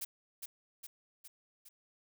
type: noise with echo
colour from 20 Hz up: blue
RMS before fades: -39 dBFS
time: 0.01-0.05 s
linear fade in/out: 10 ms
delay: 410 ms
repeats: 4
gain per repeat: -4 dB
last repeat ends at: 1.69 s
effects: none